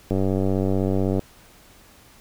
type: click train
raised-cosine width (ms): 2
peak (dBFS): -10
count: 105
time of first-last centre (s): 0.11-1.193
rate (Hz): 96
effects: pink hiss -51 dBFS RMS until 2.2 s